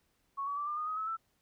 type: tone with pitch steps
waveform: sine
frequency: 1107 / 1136.2 / 1166.1 / 1196.8 / 1228.3 / 1260.6 / 1293.8 / 1327.9 Hz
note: C#6 / C#6 / D6 / D6 / D#6 / D#6 / E6 / E6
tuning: -3 / +42 / -13 / +32 / -23 / +22 / -33 / +12 cents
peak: -33 dBFS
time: 0.37-1.17 s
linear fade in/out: 20 ms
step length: 100 ms
effects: pink hiss -75 dBFS RMS until 1.41 s